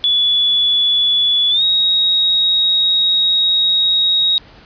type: tone with pitch glide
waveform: sine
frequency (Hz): 3427 to 3781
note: A7 to A#7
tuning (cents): -46 to +24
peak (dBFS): -11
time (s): 0.04-4.38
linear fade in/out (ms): 0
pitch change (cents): +170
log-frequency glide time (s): 1.5-1.63
effects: pink hiss -43 dBFS RMS until 4.65 s + resampled to 11025 Hz